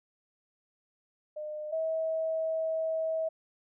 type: tone pair in turn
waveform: sine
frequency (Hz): 607 / 643.1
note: D#5 / E5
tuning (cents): -43 / -43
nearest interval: minor second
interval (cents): 100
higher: second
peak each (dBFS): -35 / -28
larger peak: second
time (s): 1.36-1.72 / 1.72-3.29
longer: second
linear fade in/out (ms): 10
effects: none